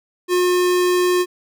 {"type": "tone", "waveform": "square", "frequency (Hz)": 359.4, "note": "F4", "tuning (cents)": 50, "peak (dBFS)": -15, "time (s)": [0.28, 1.26], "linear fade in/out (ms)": 50, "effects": []}